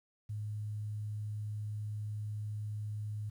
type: tone with quantisation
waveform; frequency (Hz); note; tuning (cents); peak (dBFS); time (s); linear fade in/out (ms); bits
sine; 105.6; G#2; +29; -36; 0.29-3.3; 10; 11
effects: none